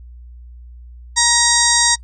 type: harmonic tone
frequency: 944 Hz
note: A#5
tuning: 22 cents sharp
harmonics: 1 / 2 / 4 / 5 / 6 / 7 / 8 / 9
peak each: -20 / -20 / -20 / -20 / -20 / -20 / -20 / -20 dBFS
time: 1.16-1.96 s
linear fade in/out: 20 ms
effects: noise-tail reverb RT60 0.1 s tail -24 dB re dry + added 60 Hz sine -35 dBFS peak until 2.03 s